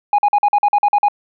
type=tone bursts; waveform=sine; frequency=823 Hz; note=G#5; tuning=16 cents flat; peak=-7 dBFS; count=10; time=0.13-1.084 s; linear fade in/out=2 ms; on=54 ms; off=46 ms; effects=tanh soft clip ceiling -9 dBFS